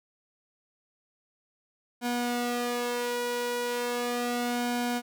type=tone with flanger; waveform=sawtooth; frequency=242.2 Hz; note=B3; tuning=34 cents flat; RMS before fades=-30 dBFS; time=2.01-5.02 s; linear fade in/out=50 ms; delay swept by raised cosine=1.3 to 2.1 ms; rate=0.36 Hz; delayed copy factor=+0.75; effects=none